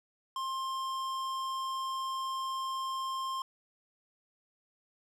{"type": "tone with tanh clipping", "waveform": "sine", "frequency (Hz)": 1058, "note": "C6", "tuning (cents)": 19, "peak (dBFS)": -35, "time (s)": [0.36, 3.42], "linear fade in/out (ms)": 2, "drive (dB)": 16, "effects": []}